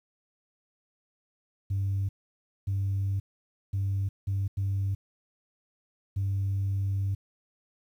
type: tone bursts at uneven times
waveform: sine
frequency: 98 Hz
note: G2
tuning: in tune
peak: -24 dBFS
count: 6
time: 1.7-2.09 / 2.67-3.2 / 3.73-4.09 / 4.27-4.48 / 4.57-4.95 / 6.16-7.15 s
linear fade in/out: 10 ms
effects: tanh soft clip ceiling -23 dBFS + 10-bit